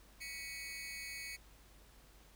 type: tone with amplitude modulation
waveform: sawtooth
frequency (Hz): 2232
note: C#7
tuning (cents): +11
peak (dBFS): -36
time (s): 0.2-1.37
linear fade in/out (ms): 20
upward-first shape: sine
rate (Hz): 278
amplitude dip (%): 100
effects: added 50 Hz sine -61 dBFS peak until 2.35 s + pink hiss -64 dBFS RMS until 2.35 s